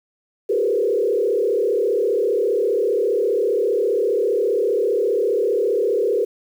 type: tone with frequency modulation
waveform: sine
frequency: 439.2 Hz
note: A4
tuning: 3 cents flat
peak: -16 dBFS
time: 0.49-6.25 s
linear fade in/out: 10 ms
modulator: 35 Hz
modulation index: 1.8
effects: 8-bit